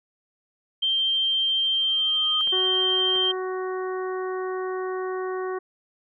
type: tone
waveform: sine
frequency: 3153 Hz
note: G7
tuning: 9 cents sharp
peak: -20 dBFS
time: 0.82-3.32 s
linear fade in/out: 10 ms
type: tone with exponential growth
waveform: sine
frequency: 1244.5 Hz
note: D#6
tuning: in tune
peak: -28 dBFS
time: 1.62-2.41 s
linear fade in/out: 0 ms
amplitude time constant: 170 ms
type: clicks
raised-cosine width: 0.5 ms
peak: -25 dBFS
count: 2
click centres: 2.474 / 3.159 s
type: harmonic tone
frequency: 372.4 Hz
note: F#4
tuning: 11 cents sharp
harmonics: 1 / 2 / 3 / 4 / 5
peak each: -27 / -37 / -35 / -41 / -42 dBFS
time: 2.52-5.59 s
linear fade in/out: 10 ms
effects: none